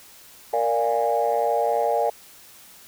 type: chord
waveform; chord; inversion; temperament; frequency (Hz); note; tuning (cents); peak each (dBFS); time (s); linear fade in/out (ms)
sine; Bb dominant seventh; none; equal with one note detuned; 466.2 / 587.3 / 698.5 / 822; Bb4 / D5 / F5 / Ab5; 0 / 0 / 0 / -18; -24; 0.53-2.1; 5
effects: tanh soft clip ceiling -11 dBFS + white hiss -48 dBFS RMS until 2.87 s